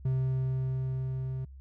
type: tone with level ramp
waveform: triangle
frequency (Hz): 130.81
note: C3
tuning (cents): 0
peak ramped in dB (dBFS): -23 to -30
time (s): 0.05-1.45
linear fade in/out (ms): 5
effects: added 67 Hz sine -45 dBFS peak until 1.6 s